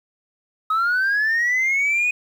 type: linear sweep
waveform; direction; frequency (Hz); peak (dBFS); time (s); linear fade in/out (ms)
sine; up; 1263 to 2498; -15; 0.7-2.11; 5
effects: tanh soft clip ceiling -15 dBFS + 8-bit